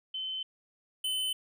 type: tone pair in turn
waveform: sine / square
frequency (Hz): 3064 / 3039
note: G7 / F#7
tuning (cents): -40 / +46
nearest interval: unison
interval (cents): 14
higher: first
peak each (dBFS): -33 / -30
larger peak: second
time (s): 0.14-0.43 / 1.04-1.33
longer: neither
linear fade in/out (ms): 5
effects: none